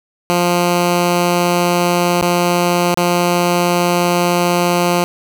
10% pulse tone with dropouts, 175.4 Hz, F3, 8 cents sharp, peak -4 dBFS, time 0.3-5.04 s, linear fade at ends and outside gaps 0 ms, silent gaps 2.212-2.222 / 2.944-2.974 s, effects none

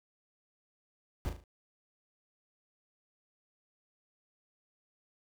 brown noise with echo, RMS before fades -33 dBFS, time 1.25-1.29 s, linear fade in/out 0 ms, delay 37 ms, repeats 4, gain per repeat -7 dB, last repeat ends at 1.438 s, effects none

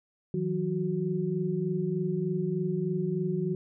sine tone cluster, 158.6 / 181.9 / 368.9 Hz, D#3 / F#3 / F#4, +33 / -29 / -5 cents, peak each -31 dBFS, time 0.34-3.55 s, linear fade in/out 2 ms, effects none

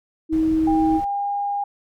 sine tone, 318.2 Hz, D#4, 39 cents sharp, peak -16 dBFS, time 0.29-1.01 s, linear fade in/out 50 ms
brown noise, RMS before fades -34 dBFS, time 0.32-1.05 s, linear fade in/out 10 ms
sine tone with pitch glide, 800 to 809.3 Hz, G5 to G#5, +35 to -45 cents, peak -21 dBFS, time 0.67-1.64 s, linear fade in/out 5 ms, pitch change +20 cents, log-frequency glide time 0.89-1.32 s
effects none

